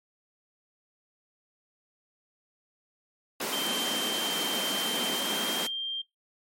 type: high-pass noise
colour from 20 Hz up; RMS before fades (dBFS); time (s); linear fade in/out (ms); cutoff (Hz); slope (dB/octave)
pink; -32; 3.4-5.67; 5; 190; 48
type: tone with pitch glide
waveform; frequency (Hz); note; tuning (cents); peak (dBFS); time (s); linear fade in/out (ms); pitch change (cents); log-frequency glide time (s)
sine; 3136 to 3180; G7 to G7; 0 to +24; -30; 3.52-6.02; 10; +24; 5.12-5.47
effects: noise-tail reverb RT60 0.2 s tail -22 dB re dry + MP3 64 kbps